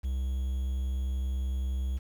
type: tone with quantisation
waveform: triangle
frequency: 65.2 Hz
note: C2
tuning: 5 cents flat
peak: -26 dBFS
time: 0.03-1.99 s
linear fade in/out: 20 ms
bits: 9
effects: none